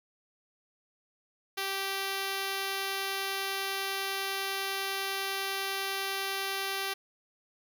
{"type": "tone", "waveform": "5% pulse", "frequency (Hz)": 390, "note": "G4", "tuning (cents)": -9, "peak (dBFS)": -20, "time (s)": [1.57, 6.94], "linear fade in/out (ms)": 10, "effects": []}